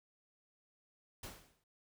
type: noise with exponential decay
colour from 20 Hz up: pink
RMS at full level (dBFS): -44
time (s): 1.23-1.64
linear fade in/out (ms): 5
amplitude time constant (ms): 87
effects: none